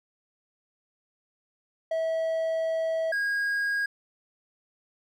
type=tone pair in turn; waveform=triangle; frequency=649 / 1635.4 Hz; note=E5 / G#6; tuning=-27 / -27 cents; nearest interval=octave + major third; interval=1600 cents; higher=second; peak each=-23 dBFS; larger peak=neither; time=1.91-3.12 / 3.12-3.86 s; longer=first; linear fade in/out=5 ms; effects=none